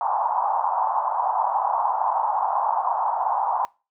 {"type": "band-pass noise", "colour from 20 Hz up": "pink", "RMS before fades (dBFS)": -23, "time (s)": [0.01, 3.65], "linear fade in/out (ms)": 0, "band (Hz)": [780, 1000], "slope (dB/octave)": 48, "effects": ["noise-tail reverb RT60 0.3 s tail -24 dB re dry"]}